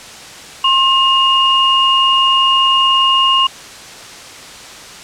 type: tone pair together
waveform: sine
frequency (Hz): 1065.7 / 2845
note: C6 / F7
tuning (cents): +31 / +31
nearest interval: octave + perfect fourth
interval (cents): 1700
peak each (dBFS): -12 / -11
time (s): 0.64-3.47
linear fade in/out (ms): 5
effects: white hiss -33 dBFS RMS until 5.03 s + low-pass 7000 Hz 12 dB/octave